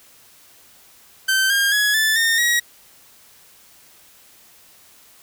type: tone with pitch steps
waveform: sawtooth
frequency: 1547 / 1612.7 / 1681.2 / 1752.6 / 1827 / 1904.6 Hz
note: G6 / G6 / G#6 / A6 / A#6 / A#6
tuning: -23 / +49 / +21 / -7 / -35 / +37 cents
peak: -12 dBFS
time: 1.28-2.6 s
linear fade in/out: 10 ms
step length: 220 ms
effects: white hiss -50 dBFS RMS until 5.22 s